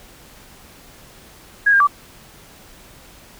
sine tone with pitch steps, 1651 / 1605 / 1158 Hz, G#6 / G6 / D6, -11 / +40 / -25 cents, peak -10 dBFS, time 1.66-1.873 s, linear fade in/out 10 ms, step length 71 ms, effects pink hiss -45 dBFS RMS until 3.39 s

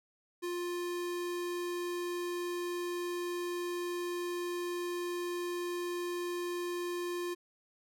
square tone, 351.3 Hz, F4, 10 cents sharp, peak -35 dBFS, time 0.42-7.35 s, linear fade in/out 20 ms, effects none

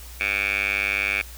10% pulse tone with band-pass filter, 100 Hz, G2, 35 cents sharp, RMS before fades -24 dBFS, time 0.2-1.22 s, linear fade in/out 10 ms, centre 2300 Hz, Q 9.8, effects added 60 Hz sine -39 dBFS peak until 1.37 s + white hiss -44 dBFS RMS until 1.37 s

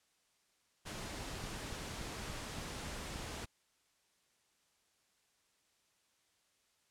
pink noise, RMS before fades -44 dBFS, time 0.85-3.46 s, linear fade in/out 20 ms
click train, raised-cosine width 5 ms, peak -34 dBFS, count 8, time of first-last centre 1.44-3.446 s, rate 3.49 Hz
effects white hiss -75 dBFS RMS until 6.9 s + low-pass 9000 Hz 12 dB/octave

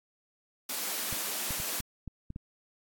white high-pass noise, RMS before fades -34 dBFS, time 0.69-1.81 s, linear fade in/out 5 ms, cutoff 190 Hz, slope 48 dB/octave
clicks, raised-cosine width 5 ms, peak -27 dBFS, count 7, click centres 1.127 / 1.507 / 1.601 / 1.803 / 2.077 / 2.304 / 2.361 s
effects AAC 64 kbps

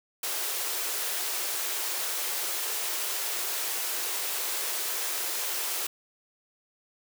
white high-pass noise, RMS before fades -31 dBFS, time 0.23-5.87 s, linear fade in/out 5 ms, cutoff 330 Hz, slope 96 dB/octave, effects none

